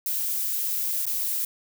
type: noise with dropouts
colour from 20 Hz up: violet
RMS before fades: -27 dBFS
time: 0.06-1.45 s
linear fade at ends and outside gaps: 2 ms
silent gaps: 1.055-1.066 s
effects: none